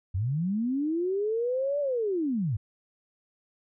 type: linear two-way sweep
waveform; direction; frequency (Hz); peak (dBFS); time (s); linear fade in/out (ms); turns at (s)
sine; up then down; 84.5 to 587.3 to 92.2; -25; 0.14-2.57; 10; 1.8
effects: none